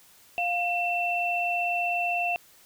sine tone pair together, 704 / 2688 Hz, F5 / E7, +14 / +33 cents, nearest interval octave + major seventh, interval 2319 cents, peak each -27 dBFS, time 0.38-2.36 s, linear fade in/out 0 ms, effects white hiss -56 dBFS RMS until 2.65 s

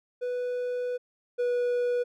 triangle tone pair in turn, 493.9 / 487.9 Hz, B4 / B4, 0 / -21 cents, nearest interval unison, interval 21 cents, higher first, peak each -26 / -22 dBFS, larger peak second, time 0.21-0.98 / 1.38-2.04 s, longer first, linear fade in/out 20 ms, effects none

